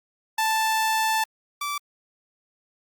sawtooth tone pair in turn, 881 / 1161.5 Hz, A5 / D6, +2 / -20 cents, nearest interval perfect fourth, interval 478 cents, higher second, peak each -17 / -23 dBFS, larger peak first, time 0.38-1.24 / 1.61-1.78 s, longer first, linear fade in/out 5 ms, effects Opus 48 kbps

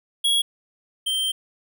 square tone pair in turn, 3322 / 3139 Hz, G#7 / G7, 0 / +2 cents, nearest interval minor second, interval 98 cents, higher first, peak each -18 / -22 dBFS, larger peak first, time 0.24-0.42 / 1.06-1.32 s, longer second, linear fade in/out 10 ms, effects none

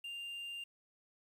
triangle tone with quantisation, 2794 Hz, F7, in tune, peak -40 dBFS, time 0.04-0.64 s, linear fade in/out 5 ms, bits 11, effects none

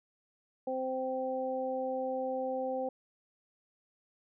harmonic tone, 260 Hz, C4, 11 cents flat, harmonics 1 / 2 / 3, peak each -40 / -33 / -38 dBFS, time 0.67-2.89 s, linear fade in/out 5 ms, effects none

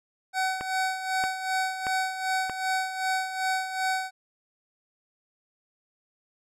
25% pulse tone with tremolo, 755 Hz, F#5, 35 cents sharp, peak -20 dBFS, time 0.33-4.11 s, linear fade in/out 50 ms, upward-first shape sine, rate 2.6 Hz, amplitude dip 65%
click train, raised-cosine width 0.5 ms, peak -17 dBFS, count 4, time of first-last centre 0.61-2.497 s, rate 1.59 Hz
effects low-pass 10000 Hz 12 dB/octave

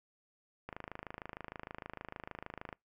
click train, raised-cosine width 0.5 ms, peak -27 dBFS, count 55, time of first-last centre 0.69-2.728 s, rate 26.5 Hz, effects noise-tail reverb RT60 0.2 s tail -26 dB re dry

